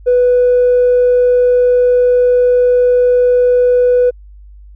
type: tone with tanh clipping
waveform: triangle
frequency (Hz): 493.9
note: B4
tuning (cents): 0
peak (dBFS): -7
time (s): 0.06-4.11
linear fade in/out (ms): 20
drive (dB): 5
effects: added 50 Hz sine -34 dBFS peak until 4.75 s